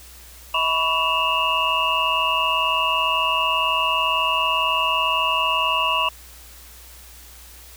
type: tone cluster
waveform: sine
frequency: 640 / 989 / 1127 / 2675 / 2840 Hz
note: D#5 / B5 / C#6 / E7 / F7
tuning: +49 / +2 / +28 / +25 / +28 cents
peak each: -30 / -23 / -24 / -25 / -23 dBFS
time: 0.54-6.09 s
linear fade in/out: 5 ms
effects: added 60 Hz sine -45 dBFS peak until 7.76 s + white hiss -45 dBFS RMS until 7.76 s